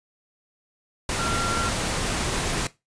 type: tone in noise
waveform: sine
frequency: 1373 Hz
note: F6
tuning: 30 cents flat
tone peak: -26 dBFS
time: 1.19-1.69 s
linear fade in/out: 2 ms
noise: pink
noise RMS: -26 dBFS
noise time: 1.09-2.67 s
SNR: -3 dB
effects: noise-tail reverb RT60 0.2 s tail -17 dB re dry + resampled to 22050 Hz